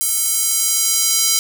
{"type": "tone with high-pass filter sweep", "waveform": "square", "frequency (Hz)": 444.1, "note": "A4", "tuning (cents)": 16, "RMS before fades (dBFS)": -17, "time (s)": [0.01, 1.39], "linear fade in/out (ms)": 0, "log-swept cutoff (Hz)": [9100, 5500], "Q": 1.2, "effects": []}